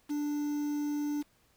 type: tone with quantisation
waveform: triangle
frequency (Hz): 293.6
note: D4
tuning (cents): 0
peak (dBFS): -28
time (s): 0.09-1.23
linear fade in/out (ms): 20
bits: 8
effects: pink hiss -68 dBFS RMS until 1.56 s